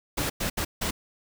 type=noise bursts at uneven times; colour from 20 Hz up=pink; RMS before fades=-28 dBFS; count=4; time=0.17-0.3 / 0.4-0.5 / 0.57-0.65 / 0.81-0.91 s; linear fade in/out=10 ms; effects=none